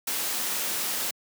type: noise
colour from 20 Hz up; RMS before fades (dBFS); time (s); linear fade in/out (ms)
white; -29; 0.07-1.11; 5
effects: high-pass 200 Hz 12 dB/octave